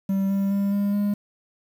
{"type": "tone with pitch steps", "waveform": "triangle", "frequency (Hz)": [194.3, 196.78, 199.3, 201.9, 204.4], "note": ["G3", "G3", "G3", "G#3", "G#3"], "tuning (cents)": [-15, 7, 29, -49, -27], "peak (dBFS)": -18, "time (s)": [0.09, 1.14], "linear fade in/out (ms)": 5, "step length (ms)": 210, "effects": ["8-bit"]}